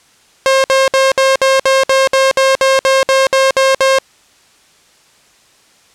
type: tone bursts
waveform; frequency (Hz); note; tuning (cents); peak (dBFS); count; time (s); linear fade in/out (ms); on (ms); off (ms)
sawtooth; 534; C5; +35; -4; 15; 0.46-3.986; 0; 180; 59
effects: white hiss -49 dBFS RMS until 5.94 s + low-pass 8000 Hz 12 dB/octave